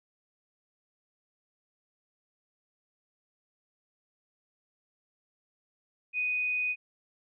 sine tone, 2489 Hz, D#7, in tune, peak -27 dBFS, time 6.13-6.76 s, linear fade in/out 50 ms, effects none

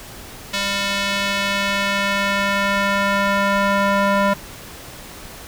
square tone with band-pass filter sweep, 199.4 Hz, G3, 30 cents sharp, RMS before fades -19 dBFS, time 0.53-4.34 s, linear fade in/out 10 ms, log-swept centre 3600 to 1000 Hz, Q 0.99, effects pink hiss -37 dBFS RMS until 5.47 s

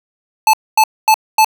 square tone bursts, 872 Hz, A5, 16 cents flat, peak -7 dBFS, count 4, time 0.47-1.446 s, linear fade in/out 2 ms, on 64 ms, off 240 ms, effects none

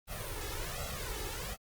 pink noise with flanger, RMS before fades -39 dBFS, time 0.07-1.57 s, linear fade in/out 50 ms, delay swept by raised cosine 1.5 to 2.36 ms, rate 1.3 Hz, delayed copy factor +1, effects Opus 32 kbps

